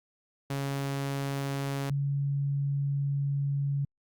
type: tone pair in turn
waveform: sawtooth / sine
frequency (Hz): 138.59 / 140.52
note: C#3 / C#3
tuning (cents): 0 / +24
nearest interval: unison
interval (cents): 24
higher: second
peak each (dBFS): -26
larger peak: neither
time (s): 0.5-1.9 / 1.9-3.85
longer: second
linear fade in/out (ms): 5
effects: Opus 48 kbps